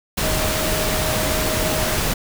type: tone in noise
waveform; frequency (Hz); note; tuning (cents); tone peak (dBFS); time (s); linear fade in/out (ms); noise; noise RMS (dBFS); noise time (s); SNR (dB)
sine; 626; D#5; +10; -26; 0.23-1.98; 10; pink; -21; 0.17-2.14; -8
effects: none